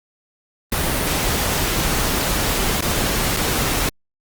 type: noise with dropouts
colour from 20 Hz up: pink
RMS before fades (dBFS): -20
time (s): 0.72-3.89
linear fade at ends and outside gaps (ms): 2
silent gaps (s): 2.808-2.823 / 3.365-3.369
effects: Opus 32 kbps